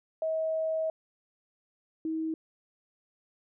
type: tone pair in turn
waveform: sine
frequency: 639 / 319.5 Hz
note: D#5 / D#4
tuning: +46 / +46 cents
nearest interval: octave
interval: 1200 cents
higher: first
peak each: -27 / -29 dBFS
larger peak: first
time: 0.22-0.9 / 2.05-2.34 s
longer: first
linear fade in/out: 2 ms
effects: none